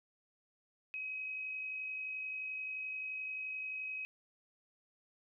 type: tone with amplitude modulation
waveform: sine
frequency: 2538 Hz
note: D#7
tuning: 34 cents sharp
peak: -37 dBFS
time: 0.94-4.05 s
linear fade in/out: 0 ms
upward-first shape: sine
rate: 51.5 Hz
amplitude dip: 30%
effects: none